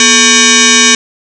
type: tone with frequency modulation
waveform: sine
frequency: 1788 Hz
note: A6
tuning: 27 cents sharp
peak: -3 dBFS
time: 0-0.95 s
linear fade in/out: 2 ms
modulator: 677 Hz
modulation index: 7.8
effects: none